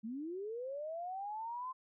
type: linear sweep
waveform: sine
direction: up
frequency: 207.7 to 1046.5 Hz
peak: -39 dBFS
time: 0.03-1.73 s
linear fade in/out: 20 ms
effects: none